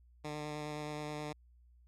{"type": "tone with vibrato", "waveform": "10% pulse", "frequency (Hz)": 150, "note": "D3", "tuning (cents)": 37, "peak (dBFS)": -31, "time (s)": [0.24, 1.33], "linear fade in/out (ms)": 10, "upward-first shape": "square", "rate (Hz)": 9.5, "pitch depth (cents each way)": 11, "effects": ["added 60 Hz sine -60 dBFS peak until 1.87 s", "low-pass 8000 Hz 12 dB/octave"]}